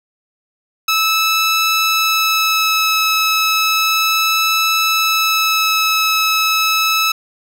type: tone with vibrato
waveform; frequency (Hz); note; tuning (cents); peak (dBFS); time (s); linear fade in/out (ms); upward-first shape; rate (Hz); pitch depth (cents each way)
15% pulse; 1303; E6; -20; -6; 0.88-7.12; 5; sine; 0.33; 8
effects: none